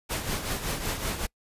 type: noise with tremolo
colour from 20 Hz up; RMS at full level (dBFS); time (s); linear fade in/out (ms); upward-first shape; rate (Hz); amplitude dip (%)
pink; -28; 0.09-1.27; 20; triangle; 5.3; 65
effects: noise-tail reverb RT60 0.1 s tail -26 dB re dry + resampled to 32000 Hz